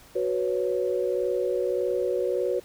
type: chord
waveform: sine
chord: F# suspended fourth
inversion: none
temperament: just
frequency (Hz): 370 / 493.3 / 555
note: F#4 / B4 / C#5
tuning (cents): 0 / -2 / +2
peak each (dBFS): -27 / -27 / -29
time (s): 0.15-2.6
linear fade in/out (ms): 10
effects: pink hiss -52 dBFS RMS until 2.64 s